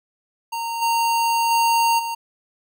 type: tone with level steps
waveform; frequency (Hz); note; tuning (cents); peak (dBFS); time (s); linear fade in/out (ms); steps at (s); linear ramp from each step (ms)
square; 924; A#5; -16; -25 / -18 / -16 / -25; 0.52-2.15; 10; 0.81 / 1.5 / 1.98; 20
effects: none